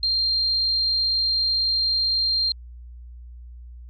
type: tone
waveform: sine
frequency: 4186 Hz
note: C8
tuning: in tune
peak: -19 dBFS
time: 0.03-2.52 s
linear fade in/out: 2 ms
effects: added 60 Hz sine -38 dBFS peak until 3.89 s + AAC 32 kbps